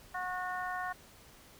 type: harmonic tone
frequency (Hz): 364.9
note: F#4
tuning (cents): -24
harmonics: 2 / 3 / 4 / 5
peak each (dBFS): -38 / -40 / -41 / -42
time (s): 0.14-0.93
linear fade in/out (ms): 10
effects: pink hiss -57 dBFS RMS until 1.59 s